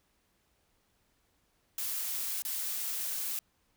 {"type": "noise with dropouts", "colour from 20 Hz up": "blue", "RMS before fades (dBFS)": -35, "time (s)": [1.78, 3.39], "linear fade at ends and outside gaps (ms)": 1, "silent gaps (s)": [2.421, 2.45], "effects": ["pink hiss -73 dBFS RMS until 3.76 s"]}